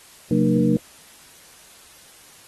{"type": "tone cluster", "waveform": "sine", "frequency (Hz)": [132.1, 181.2, 228.2, 301.9, 476.5], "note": ["C3", "F#3", "A#3", "D4", "A#4"], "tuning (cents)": [17, -36, -37, 48, 38], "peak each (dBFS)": [-24, -21, -20, -21, -25], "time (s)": [0.31, 0.77], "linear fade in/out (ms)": 2, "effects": ["white hiss -48 dBFS RMS until 2.47 s", "AAC 32 kbps"]}